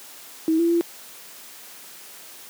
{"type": "tone with pitch steps", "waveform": "sine", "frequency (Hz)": [320.7, 337.2, 340.1], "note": ["E4", "E4", "F4"], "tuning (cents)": [-48, 39, -46], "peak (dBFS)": -16, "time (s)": [0.48, 0.81], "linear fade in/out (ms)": 0, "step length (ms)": 110, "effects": ["white hiss -43 dBFS RMS until 2.49 s", "high-pass 200 Hz 12 dB/octave"]}